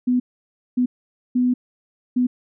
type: tone bursts at uneven times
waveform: sine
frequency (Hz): 248.8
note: B3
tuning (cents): +13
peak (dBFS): -15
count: 4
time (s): 0.07-0.2 / 0.77-0.86 / 1.35-1.54 / 2.16-2.27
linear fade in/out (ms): 10
effects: none